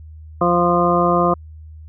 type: harmonic tone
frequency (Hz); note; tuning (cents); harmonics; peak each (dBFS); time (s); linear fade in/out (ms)
174.5; F3; -1; 1 / 2 / 3 / 4 / 6 / 7; -20 / -20 / -20 / -20 / -20 / -20; 0.41-1.34; 5
effects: added 78 Hz sine -35 dBFS peak until 1.88 s